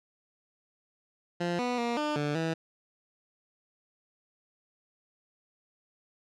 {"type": "tone with pitch steps", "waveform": "15% pulse", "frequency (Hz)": [173.8, 245.9, 236.8, 299.8, 147.1, 162.8], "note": ["F3", "B3", "A#3", "D4", "D3", "E3"], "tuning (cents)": [-8, -7, 27, 36, 3, -21], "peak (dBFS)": -22, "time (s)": [1.4, 2.54], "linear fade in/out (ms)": 10, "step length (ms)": 190, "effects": ["low-pass 5000 Hz 12 dB/octave"]}